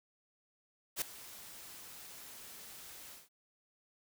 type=noise with ADSR envelope; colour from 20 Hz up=white; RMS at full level=-33 dBFS; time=0.96-3.29 s; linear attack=57 ms; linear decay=4 ms; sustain=-18 dB; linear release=180 ms; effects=none